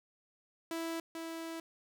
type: tone pair in turn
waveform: sawtooth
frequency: 329.6 / 328.2 Hz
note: E4 / E4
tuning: 0 / -8 cents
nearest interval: unison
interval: 8 cents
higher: first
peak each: -32 / -36 dBFS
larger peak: first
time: 0.71-1 / 1.15-1.6 s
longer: second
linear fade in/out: 2 ms
effects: none